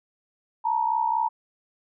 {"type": "tone pair together", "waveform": "sine", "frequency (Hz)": [884, 948.3], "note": ["A5", "A#5"], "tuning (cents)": [8, 29], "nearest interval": "minor second", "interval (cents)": 121, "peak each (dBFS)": -24, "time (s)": [0.64, 1.29], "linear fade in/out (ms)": 20, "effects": []}